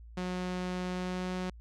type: tone with pitch glide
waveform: sawtooth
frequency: 181.7 to 183.28 Hz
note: F#3 to F#3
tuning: -31 to -16 cents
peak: -29 dBFS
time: 0.17-1.5 s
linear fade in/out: 5 ms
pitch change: +15 cents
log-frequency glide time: 0.9-1.33 s
effects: added 57 Hz sine -47 dBFS peak until 1.6 s + low-pass 6000 Hz 12 dB/octave